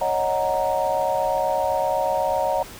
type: chord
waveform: sine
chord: D# minor seventh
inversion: third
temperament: equal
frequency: 554.4 / 622.3 / 740 / 932.3 Hz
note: C#5 / D#5 / F#5 / A#5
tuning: 0 / 0 / 0 / 0 cents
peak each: -25 dBFS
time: 0.01-2.63 s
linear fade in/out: 5 ms
effects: pink hiss -40 dBFS RMS until 2.79 s